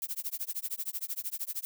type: noise with tremolo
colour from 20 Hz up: violet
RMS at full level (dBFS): -33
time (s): 0.02-1.65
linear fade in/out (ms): 0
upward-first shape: sine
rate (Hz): 13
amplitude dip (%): 100
effects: none